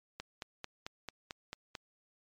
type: click train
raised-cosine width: 0.2 ms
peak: -23 dBFS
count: 8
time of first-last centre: 0.2-1.752 s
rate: 4.51 Hz
effects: MP3 64 kbps